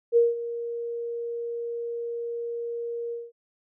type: tone with ADSR envelope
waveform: sine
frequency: 469.5 Hz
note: A#4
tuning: 12 cents sharp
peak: -14 dBFS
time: 0.12-3.32 s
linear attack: 46 ms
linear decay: 180 ms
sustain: -15 dB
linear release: 200 ms
effects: none